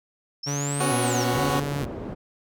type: exponential two-way sweep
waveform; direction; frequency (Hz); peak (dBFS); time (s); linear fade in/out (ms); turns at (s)
sine; up then down; 5240 to 11000 to 5240; -30; 0.43-1.24; 5; 0.97
type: tone with vibrato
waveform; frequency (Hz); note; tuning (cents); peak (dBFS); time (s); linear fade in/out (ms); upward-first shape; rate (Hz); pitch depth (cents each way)
sawtooth; 130.81; C3; 0; -22; 0.46-1.86; 20; square; 1.1; 150
type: chord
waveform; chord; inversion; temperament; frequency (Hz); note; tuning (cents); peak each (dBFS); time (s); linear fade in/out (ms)
15% pulse; B suspended second; none; equal with one note detuned; 249.4 / 277.2 / 370; B3 / C#4 / F#4; +17 / 0 / 0; -22 / -21 / -21; 0.8-1.6; 5
type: low-pass noise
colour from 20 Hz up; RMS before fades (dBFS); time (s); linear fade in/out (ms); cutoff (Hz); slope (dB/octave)
white; -34; 1.32-2.15; 20; 410; 12
effects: none